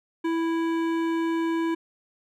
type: tone with hard clipping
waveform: sine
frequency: 329.9 Hz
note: E4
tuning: 1 cent sharp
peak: -25 dBFS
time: 0.24-1.75 s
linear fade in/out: 10 ms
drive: 14 dB
effects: none